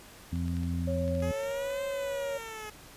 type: harmonic tone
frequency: 86 Hz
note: F2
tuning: 26 cents flat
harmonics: 1 / 2 / 3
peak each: -31 / -34 / -36 dBFS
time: 0.32-1.32 s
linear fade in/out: 10 ms
type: clicks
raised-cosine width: 0.2 ms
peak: -32 dBFS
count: 11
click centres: 0.358 / 0.481 / 0.568 / 0.633 / 1.079 / 1.151 / 1.204 / 1.401 / 1.435 / 1.512 / 1.705 s
type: tone with pitch glide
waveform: sine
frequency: 550 to 554.8 Hz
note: C#5 to C#5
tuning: -14 to +1 cents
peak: -31 dBFS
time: 0.87-2.38 s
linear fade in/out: 10 ms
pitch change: +15 cents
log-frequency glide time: 1.11-2.23 s
type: linear two-way sweep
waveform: 10% pulse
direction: up then down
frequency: 415.3 to 522 to 422.4 Hz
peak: -31 dBFS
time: 1.22-2.7 s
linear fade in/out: 5 ms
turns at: 1.84 s
effects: pink hiss -51 dBFS RMS until 2.96 s + resampled to 32000 Hz